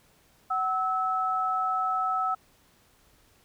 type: tone pair together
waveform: sine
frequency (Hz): 750.1 / 1302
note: F#5 / E6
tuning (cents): +23 / -22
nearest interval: minor seventh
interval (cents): 955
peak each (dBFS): -29 / -26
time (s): 0.5-2.35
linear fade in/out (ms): 10
effects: pink hiss -62 dBFS RMS until 3.44 s